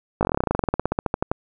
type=slowing click train; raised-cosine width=1 ms; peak=-6 dBFS; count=25; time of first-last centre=0.21-1.315 s; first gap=19 ms; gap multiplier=1.07; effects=none